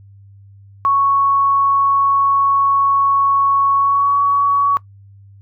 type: tone with pitch glide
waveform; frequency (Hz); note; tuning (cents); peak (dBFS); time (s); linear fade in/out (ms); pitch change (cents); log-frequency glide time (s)
sine; 1108.7 to 1126.1; C#6 to C#6; 0 to +27; -11; 0.85-4.77; 0; +27; 3.76-4.13
effects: noise-tail reverb RT60 0.1 s tail -20 dB re dry + added 99 Hz sine -40 dBFS peak until 5.41 s